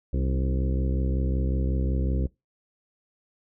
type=harmonic tone with a mistuned harmonic; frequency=65.41 Hz; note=C2; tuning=in tune; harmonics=1 / 2 / 3 / 4 / 5 / 6 / 7 / 8; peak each=-24 / -30 / -34 / -36 / -38 / -40 / -41 / -42 dBFS; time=0.13-2.27 s; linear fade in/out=5 ms; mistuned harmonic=4; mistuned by=+43 cents; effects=noise-tail reverb RT60 0.2 s tail -22 dB re dry